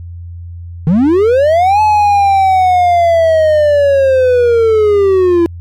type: linear two-way sweep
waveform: triangle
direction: up then down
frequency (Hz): 147.7 to 860 to 334.5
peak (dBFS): -4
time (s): 0.87-5.46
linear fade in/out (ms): 0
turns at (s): 1.81
effects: added 86 Hz sine -24 dBFS peak until 5.6 s + MP3 64 kbps